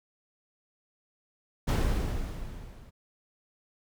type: noise with level ramp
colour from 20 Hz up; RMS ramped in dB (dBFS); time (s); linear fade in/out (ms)
brown; -21 to -50; 1.67-2.91; 20
effects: none

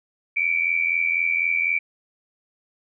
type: tone pair together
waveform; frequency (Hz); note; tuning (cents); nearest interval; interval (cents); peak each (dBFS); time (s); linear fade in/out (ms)
sine; 2277 / 2361; C#7 / D7; +46 / +9; minor second; 63; -22; 0.36-1.79; 10
effects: none

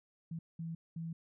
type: tone bursts at uneven times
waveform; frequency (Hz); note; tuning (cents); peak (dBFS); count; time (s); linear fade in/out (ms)
sine; 164.81; E3; 0; -38; 3; 0.31-0.39 / 0.59-0.75 / 0.96-1.13; 5
effects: none

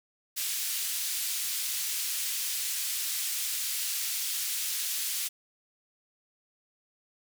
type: band-pass noise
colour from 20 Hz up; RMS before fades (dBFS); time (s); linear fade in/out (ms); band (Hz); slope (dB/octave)
white; -32; 0.36-5.29; 20; 2600 to 16000; 12
effects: none

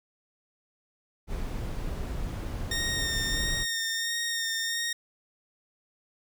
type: noise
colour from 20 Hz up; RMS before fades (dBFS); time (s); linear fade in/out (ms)
brown; -33; 1.27-3.66; 50
type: tone with vibrato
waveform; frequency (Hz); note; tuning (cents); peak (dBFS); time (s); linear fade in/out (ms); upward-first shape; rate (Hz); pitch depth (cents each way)
15% pulse; 1841; A#6; -22; -22; 2.71-4.93; 5; sine; 1.5; 20
effects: none

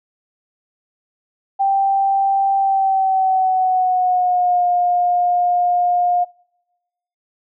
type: tone with pitch glide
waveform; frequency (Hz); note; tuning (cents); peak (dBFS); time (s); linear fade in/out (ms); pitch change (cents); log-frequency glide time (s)
sine; 784 to 710.7; G5 to F5; 0 to +30; -13; 1.59-6.25; 20; -170; 2.57-4.66
effects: noise-tail reverb RT60 1.0 s tail -26 dB re dry

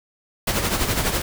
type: noise with tremolo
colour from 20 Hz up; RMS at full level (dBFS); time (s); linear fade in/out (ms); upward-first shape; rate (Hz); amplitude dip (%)
pink; -20; 0.47-1.22; 5; sine; 12; 55
effects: none

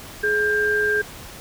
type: tone pair together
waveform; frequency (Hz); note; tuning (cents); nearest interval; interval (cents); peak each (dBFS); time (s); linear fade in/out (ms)
sine; 421.7 / 1592; G#4 / G6; +26 / +26; octave + major seventh; 2300; -22 / -19; 0.23-1.02; 10
effects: pink hiss -39 dBFS RMS until 1.4 s

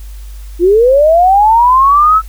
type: linear sweep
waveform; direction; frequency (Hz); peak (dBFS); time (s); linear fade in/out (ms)
sine; up; 330.3 to 1319; -4; 0.59-2.22; 50
effects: added 50 Hz sine -25 dBFS peak until 2.28 s + white hiss -43 dBFS RMS until 2.28 s

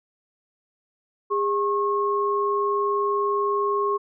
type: tone pair together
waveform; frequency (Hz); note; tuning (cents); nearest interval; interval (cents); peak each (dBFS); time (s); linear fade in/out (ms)
sine; 406.8 / 1086; G#4 / C#6; -36 / -36; octave + perfect fourth; 1700; -23; 1.3-3.98; 20
effects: none

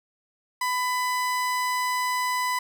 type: tone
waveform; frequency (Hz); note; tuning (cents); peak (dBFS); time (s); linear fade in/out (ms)
30% pulse; 1000; B5; +21; -21; 0.61-2.59; 5
effects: none

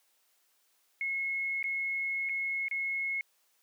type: tone with dropouts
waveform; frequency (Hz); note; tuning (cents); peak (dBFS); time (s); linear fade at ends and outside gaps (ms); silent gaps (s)
sine; 2174; C#7; -34; -30; 1.01-3.21; 1; 1.628-1.641 / 2.29-2.294 / 2.683-2.712
effects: white hiss -71 dBFS RMS until 3.62 s + high-pass 400 Hz 12 dB/octave

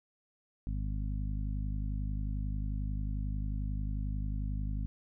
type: harmonic tone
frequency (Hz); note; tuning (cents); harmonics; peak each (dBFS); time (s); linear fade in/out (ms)
51.2; G#1; -24; 1 / 2 / 3 / 4 / 5; -33 / -39 / -43 / -45 / -47; 0.67-4.86; 0
effects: none

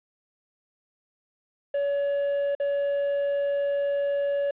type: tone with dropouts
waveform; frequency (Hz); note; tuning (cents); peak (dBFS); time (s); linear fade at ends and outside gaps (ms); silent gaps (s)
triangle; 566; C#5; +36; -21; 1.74-4.51; 5; 2.551-2.599
effects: resampled to 8000 Hz + 9-bit

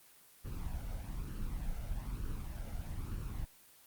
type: noise with flanger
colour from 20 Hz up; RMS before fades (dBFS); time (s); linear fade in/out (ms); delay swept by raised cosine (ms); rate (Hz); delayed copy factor
brown; -39; 0.44-3.46; 20; 0.69 to 1.4; 1.1; +0.75
effects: white hiss -61 dBFS RMS until 3.86 s + Opus 24 kbps

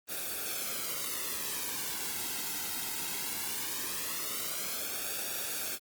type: noise with flanger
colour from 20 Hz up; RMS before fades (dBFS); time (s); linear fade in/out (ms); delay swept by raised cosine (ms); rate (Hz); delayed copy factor
white; -36; 0.07-5.79; 50; 0.97 to 1.73; 0.19; -0.6
effects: Opus 24 kbps

